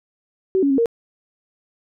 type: tone with pitch steps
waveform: sine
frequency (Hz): 379.3 / 280 / 271 / 464.1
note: F#4 / C#4 / C#4 / A#4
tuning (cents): +43 / +18 / -39 / -8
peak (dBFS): -14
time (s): 0.55-0.858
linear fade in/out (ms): 0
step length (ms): 77
effects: none